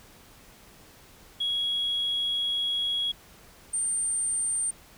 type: tone pair in turn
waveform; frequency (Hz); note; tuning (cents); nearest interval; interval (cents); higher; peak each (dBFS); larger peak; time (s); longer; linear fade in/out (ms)
sine; 3322 / 8869; G#7 / C#9; 0 / 0; octave + perfect fourth; 1700; second; -24; neither; 1.4-3.12 / 3.73-4.71; first; 10
effects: tanh soft clip ceiling -21 dBFS + pink hiss -53 dBFS RMS until 4.97 s